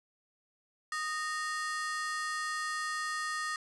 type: ring-modulated tone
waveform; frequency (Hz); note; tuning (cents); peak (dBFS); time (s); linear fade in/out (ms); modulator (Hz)
45% pulse; 1543; G6; -28; -30; 0.92-3.56; 2; 303
effects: resampled to 24000 Hz